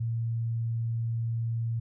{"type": "tone", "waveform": "sine", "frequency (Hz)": 115.1, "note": "A#2", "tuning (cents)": -22, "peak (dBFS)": -27, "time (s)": [0, 1.8], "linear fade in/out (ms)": 10, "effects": []}